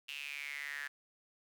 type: tone with high-pass filter sweep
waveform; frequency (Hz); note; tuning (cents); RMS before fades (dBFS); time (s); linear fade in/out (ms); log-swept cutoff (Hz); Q
sawtooth; 143.3; D3; -42; -43; 0.08-0.88; 10; 2800 to 1700; 8.7
effects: none